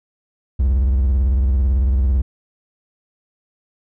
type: tone with vibrato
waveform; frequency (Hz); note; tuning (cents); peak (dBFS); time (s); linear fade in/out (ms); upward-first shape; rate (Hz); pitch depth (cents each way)
triangle; 65.2; C2; -5; -11; 0.59-2.22; 10; sine; 18; 200
effects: none